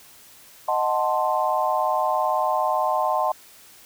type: chord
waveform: sine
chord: D# diminished seventh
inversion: none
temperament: equal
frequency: 622.3 / 740 / 880 / 1046.5 Hz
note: D#5 / F#5 / A5 / C6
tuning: 0 / 0 / 0 / 0 cents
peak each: -25 dBFS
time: 0.68-3.32 s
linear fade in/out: 5 ms
effects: white hiss -49 dBFS RMS until 3.85 s